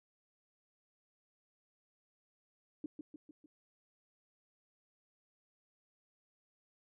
sine tone with echo, 299.6 Hz, D4, 35 cents sharp, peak -37 dBFS, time 2.84-2.86 s, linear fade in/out 2 ms, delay 150 ms, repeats 4, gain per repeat -5 dB, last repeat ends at 3.46 s, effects none

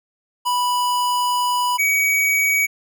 square tone pair in turn, 985 / 2262 Hz, B5 / C#7, -5 / +34 cents, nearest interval octave + major second, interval 1439 cents, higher second, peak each -18 / -16 dBFS, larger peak second, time 0.45-1.78 / 1.78-2.67 s, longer first, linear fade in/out 20 ms, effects none

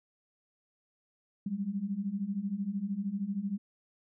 sine beating tone pair, 190.7 / 203.7 Hz, G3 / G#3, -47 / -33 cents, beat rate 13 Hz, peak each -36 / -33 dBFS, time 1.46-3.58 s, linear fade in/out 5 ms, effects none

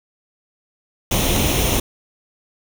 pink noise with comb filter, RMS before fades -18 dBFS, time 1.11-1.8 s, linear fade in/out 5 ms, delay 0.32 ms, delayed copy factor +0.6, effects none

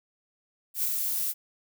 violet noise with ADSR envelope, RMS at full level -26 dBFS, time 0.74-1.34 s, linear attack 93 ms, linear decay 31 ms, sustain -3 dB, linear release 41 ms, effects none

